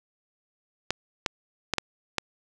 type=clicks; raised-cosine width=0.2 ms; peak=-7 dBFS; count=5; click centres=0.906 / 1.262 / 1.737 / 1.783 / 2.183 s; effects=none